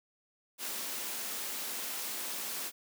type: high-pass noise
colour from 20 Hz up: white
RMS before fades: -38 dBFS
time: 0.58-2.72 s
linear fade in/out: 50 ms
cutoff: 180 Hz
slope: 96 dB/octave
effects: none